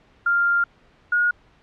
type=tone pair in turn; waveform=sine; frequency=1396.9 / 1440.3 Hz; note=F6 / F#6; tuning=0 / -47 cents; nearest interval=minor second; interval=53 cents; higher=second; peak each=-16 dBFS; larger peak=neither; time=0.26-0.64 / 1.12-1.31 s; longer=first; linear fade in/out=5 ms; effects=pink hiss -56 dBFS RMS until 1.62 s + low-pass 3000 Hz 12 dB/octave